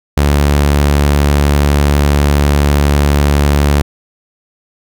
sawtooth tone, 72.1 Hz, D2, 31 cents flat, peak -4 dBFS, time 0.17-3.82 s, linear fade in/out 5 ms, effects none

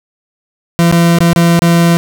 40% pulse tone with dropouts, 169.7 Hz, F3, 49 cents flat, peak -5 dBFS, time 0.79-1.97 s, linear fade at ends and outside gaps 0 ms, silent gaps 0.914-0.925 / 1.186-1.205 / 1.332-1.361 / 1.592-1.62 s, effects none

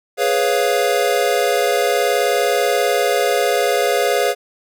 square chord, C# dominant seventh, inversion second, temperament equal, 415.3 / 493.9 / 554.4 / 698.5 Hz, G#4 / B4 / C#5 / E#5, 0 / 0 / 0 / 0 cents, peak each -21 dBFS, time 0.17-4.35 s, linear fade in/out 50 ms, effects none

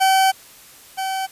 40% pulse tone pair in turn, 766 / 766 Hz, G5 / G5, -40 / -40 cents, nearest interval unison, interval 0 cents, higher neither, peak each -12 / -21 dBFS, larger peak first, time 0-0.32 / 0.97-1.27 s, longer first, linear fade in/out 20 ms, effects white hiss -45 dBFS RMS until 1.31 s + resampled to 32000 Hz

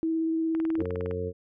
sine tone with vibrato, 324 Hz, E4, 30 cents flat, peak -24 dBFS, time 0.03-0.82 s, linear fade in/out 0 ms, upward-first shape triangle, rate 17 Hz, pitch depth 13 cents each way
click train, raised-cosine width 0.5 ms, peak -25 dBFS, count 12, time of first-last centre 0.55-1.111 s, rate 19.6 Hz
harmonic tone, 89.9 Hz, F#2, 49 cents flat, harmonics 1 / 2 / 3 / 4 / 5 / 6, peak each -34 / -39 / -42 / -41 / -31 / -39 dBFS, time 0.77-1.33 s, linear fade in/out 50 ms
effects none

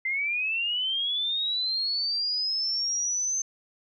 sine linear sweep, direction up, 2058 to 6272 Hz, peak -25 dBFS, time 0.05-3.42 s, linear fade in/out 5 ms, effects none

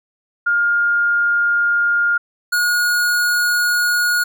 sine / square tone pair in turn, 1413 / 1443.5 Hz, F6 / F#6, +20 / -43 cents, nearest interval unison, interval 37 cents, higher second, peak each -13 / -15 dBFS, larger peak first, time 0.46-2.18 / 2.52-4.24 s, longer neither, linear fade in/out 10 ms, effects none

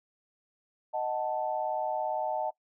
sine chord, D# diminished, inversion none, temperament equal, 622.3 / 740 / 880 Hz, D#5 / F#5 / A5, 0 / 0 / 0 cents, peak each -33 dBFS, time 0.93-2.51 s, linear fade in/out 20 ms, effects noise-tail reverb RT60 0.1 s tail -20 dB re dry

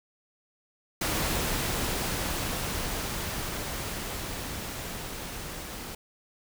pink noise with level ramp, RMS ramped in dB -28 to -39 dBFS, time 1.01-5.95 s, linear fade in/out 5 ms, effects none

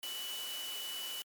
sine tone in noise, 2966 Hz, F#7, 4 cents sharp, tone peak -40 dBFS, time 0.03-1.22 s, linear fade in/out 0 ms, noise white, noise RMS -44 dBFS, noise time 0.03-1.22 s, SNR +1 dB, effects high-pass 300 Hz 12 dB/octave + MP3 96 kbps

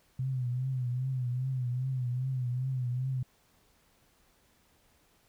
sine tone with vibrato, 127.3 Hz, C3, 47 cents flat, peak -29 dBFS, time 0.19-3.23 s, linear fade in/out 5 ms, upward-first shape triangle, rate 2.5 Hz, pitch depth 88 cents each way, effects pink hiss -67 dBFS RMS until 5.28 s

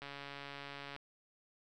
click train, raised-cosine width 0.3 ms, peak -30 dBFS, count 134, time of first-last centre 0.02-0.963 s, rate 141 Hz, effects none

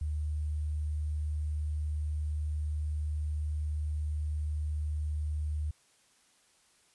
sine tone with sample-and-hold, 75.7 Hz, D#2, 47 cents flat, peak -30 dBFS, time 0.01-5.71 s, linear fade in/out 5 ms, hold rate 8820 Hz, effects white hiss -66 dBFS RMS until 6.94 s + resampled to 24000 Hz

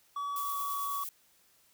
triangle tone with pitch glide, 1139 to 1129.2 Hz, C#6 to C#6, +47 to +32 cents, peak -31 dBFS, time 0.16-1.04 s, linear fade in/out 5 ms, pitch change -15 cents, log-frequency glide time 0.28-0.92 s
violet noise with tremolo, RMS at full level -39 dBFS, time 0.36-1.09 s, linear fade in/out 2 ms, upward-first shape triangle, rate 9 Hz, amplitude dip 30%
effects white hiss -66 dBFS RMS until 1.73 s

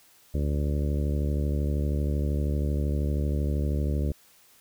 harmonic tone, 72.8 Hz, D2, 15 cents flat, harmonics 1 / 2 / 3 / 4 / 5 / 6 / 7 / 8, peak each -25 / -31 / -35 / -37 / -39 / -41 / -42 / -43 dBFS, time 0.34-4.12 s, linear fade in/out 5 ms, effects white hiss -58 dBFS RMS until 4.6 s

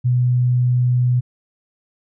sine tone, 124.1 Hz, B2, 9 cents sharp, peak -13 dBFS, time 0.04-1.21 s, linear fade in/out 20 ms, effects none

